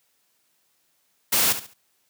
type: noise with echo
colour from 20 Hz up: white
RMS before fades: -20 dBFS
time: 1.32-1.53 s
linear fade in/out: 10 ms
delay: 70 ms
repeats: 3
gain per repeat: -11 dB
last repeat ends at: 1.74 s
effects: white hiss -68 dBFS RMS until 2.09 s + high-pass 100 Hz 12 dB/octave